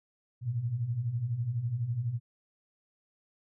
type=beating tone pair; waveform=sine; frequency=110 / 122 Hz; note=A2 / B2; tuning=0 / -21 cents; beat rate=12 Hz; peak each=-36 / -30 dBFS; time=0.41-2.2 s; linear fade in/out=50 ms; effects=none